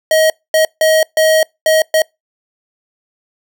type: tone bursts at uneven times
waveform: square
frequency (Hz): 632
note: D#5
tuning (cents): +27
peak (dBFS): -9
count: 6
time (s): 0.11-0.3 / 0.54-0.65 / 0.81-1.03 / 1.17-1.43 / 1.66-1.82 / 1.94-2.02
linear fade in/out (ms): 2
effects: noise-tail reverb RT60 0.2 s tail -26 dB re dry